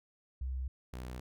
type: tone pair in turn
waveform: sine / sawtooth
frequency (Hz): 64.7 / 62.29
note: C2 / B1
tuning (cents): -19 / +15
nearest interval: minor second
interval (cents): 66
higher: first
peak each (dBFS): -34 / -37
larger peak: first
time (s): 0.41-0.68 / 0.93-1.2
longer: neither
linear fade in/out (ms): 5
effects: none